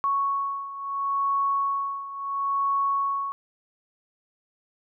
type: beating tone pair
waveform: sine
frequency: 1108.7 / 1109.43 Hz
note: C#6 / C#6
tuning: 0 / +1 cents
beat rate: 0.73 Hz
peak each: -25 / -29 dBFS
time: 0.04-3.32 s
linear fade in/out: 0 ms
effects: none